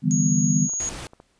sine chord, E minor seventh, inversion third, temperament just, 148.33 / 164.81 / 197.78 / 247.2 Hz, D3 / E3 / G3 / B3, +18 / 0 / +16 / +2 cents, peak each -23 dBFS, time 0.02-0.69 s, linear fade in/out 50 ms
sine tone, 6650 Hz, G#8, 1 cent sharp, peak -24 dBFS, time 0.11-0.89 s, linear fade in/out 0 ms
clicks, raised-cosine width 1 ms, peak -30 dBFS, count 5, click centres 0.695 / 0.736 / 1.067 / 1.134 / 1.201 s
pink noise, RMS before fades -35 dBFS, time 0.8-1.07 s, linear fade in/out 0 ms
effects pink hiss -65 dBFS RMS until 1.39 s + resampled to 22050 Hz

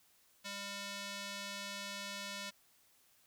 square tone with band-pass filter, 200 Hz, G3, 35 cents sharp, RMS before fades -44 dBFS, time 0.44-2.51 s, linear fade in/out 20 ms, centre 4200 Hz, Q 0.83, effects white hiss -69 dBFS RMS until 3.26 s

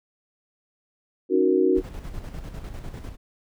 sine chord, D# minor seventh, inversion third, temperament equal, 277.2 / 311.1 / 370 / 466.2 Hz, C#4 / D#4 / F#4 / A#4, 0 / 0 / 0 / 0 cents, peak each -25 / -24 / -19 / -25 dBFS, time 1.29-1.82 s, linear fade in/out 50 ms
brown noise with tremolo, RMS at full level -33 dBFS, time 1.74-3.17 s, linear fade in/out 50 ms, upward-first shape square, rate 10 Hz, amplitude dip 50%
effects none

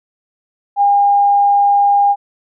sine tone, 808 Hz, G#5, 48 cents flat, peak -8 dBFS, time 0.76-2.16 s, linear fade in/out 50 ms, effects none

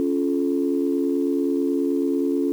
sine chord, Db augmented, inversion none, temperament just, 277.2 / 346.5 / 433.1 Hz, Db4 / F4 / A4, 0 / -14 / -27 cents, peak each -21 / -24 / -26 dBFS, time 0-2.52 s, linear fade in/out 0 ms, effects tanh soft clip ceiling -10 dBFS + 8-bit

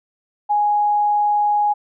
sine tone, 830.6 Hz, G#5, in tune, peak -14 dBFS, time 0.49-1.74 s, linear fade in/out 20 ms, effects none

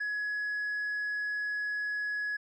triangle tone with tanh clipping, 1683 Hz, G#6, 23 cents sharp, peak -31 dBFS, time 0-2.37 s, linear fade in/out 10 ms, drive 6 dB, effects none

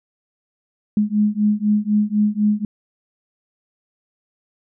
sine beating tone pair, 207.7 / 211.7 Hz, G#3 / G#3, 0 / +33 cents, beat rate 4 Hz, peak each -18 / -18 dBFS, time 0.97-2.65 s, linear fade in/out 2 ms, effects none

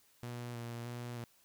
sawtooth tone with vibrato, 119.3 Hz, A#2, 41 cents sharp, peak -37 dBFS, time 0.23-1.24 s, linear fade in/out 0 ms, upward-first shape square, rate 1.6 Hz, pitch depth 20 cents each way, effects white hiss -68 dBFS RMS until 1.44 s

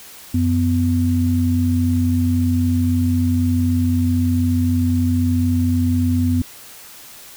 sine tone pair together, 91.4 / 250.3 Hz, F#2 / B3, -21 / +23 cents, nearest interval octave + perfect fourth, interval 1744 cents, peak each -17 dBFS, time 0.34-6.42 s, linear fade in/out 5 ms, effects white hiss -40 dBFS RMS until 7.36 s

